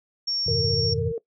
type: tone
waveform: sine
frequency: 5500 Hz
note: F8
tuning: 27 cents flat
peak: -24 dBFS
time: 0.27-0.94 s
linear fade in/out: 10 ms
type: chord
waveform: sine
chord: F half-diminished seventh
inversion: none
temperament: equal with one note detuned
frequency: 87.31 / 102.22 / 123.47 / 155.56 Hz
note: F2 / Ab2 / Cb3 / Eb3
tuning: 0 / -27 / 0 / 0 cents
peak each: -30 dBFS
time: 0.46-1.12 s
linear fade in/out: 10 ms
type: tone with vibrato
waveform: sine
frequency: 459.3 Hz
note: A#4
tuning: 26 cents flat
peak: -25 dBFS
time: 0.48-1.18 s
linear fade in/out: 2 ms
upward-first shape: triangle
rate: 14 Hz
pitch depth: 46 cents each way
effects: noise-tail reverb RT60 0.1 s tail -19 dB re dry